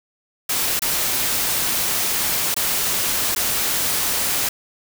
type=noise with dropouts; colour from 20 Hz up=white; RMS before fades=-21 dBFS; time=0.49-4.49 s; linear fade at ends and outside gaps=5 ms; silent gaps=0.794-0.819 / 2.544-2.564 / 3.35-3.361 s; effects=none